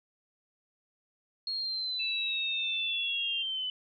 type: linear sweep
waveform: sine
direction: down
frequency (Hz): 4296 to 2994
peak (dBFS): -31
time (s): 1.47-3.7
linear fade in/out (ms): 2
type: tone with pitch glide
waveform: sine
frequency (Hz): 2637 to 2783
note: E7 to F7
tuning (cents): 0 to -7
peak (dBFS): -33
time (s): 1.99-3.43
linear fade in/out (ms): 10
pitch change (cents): +93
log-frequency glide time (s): 2.7-3.26
effects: none